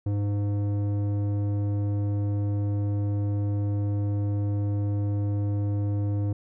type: tone with low-pass filter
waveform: square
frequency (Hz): 102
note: G#2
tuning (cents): -31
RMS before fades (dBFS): -26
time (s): 0.06-6.33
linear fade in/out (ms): 5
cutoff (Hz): 420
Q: 0.79
effects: none